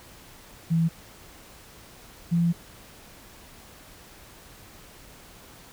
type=tone pair in turn; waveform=sine; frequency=164.81 / 170.23 Hz; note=E3 / F3; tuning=0 / -44 cents; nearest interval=minor second; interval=56 cents; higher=second; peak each=-19 dBFS; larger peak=neither; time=0.7-0.89 / 2.31-2.53 s; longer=second; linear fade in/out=20 ms; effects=pink hiss -49 dBFS RMS until 5.72 s